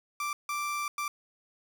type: tone bursts at uneven times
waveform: 30% pulse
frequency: 1174.7 Hz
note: D6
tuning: in tune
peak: -28 dBFS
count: 3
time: 0.2-0.33 / 0.49-0.88 / 0.98-1.08 s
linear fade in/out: 2 ms
effects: 10-bit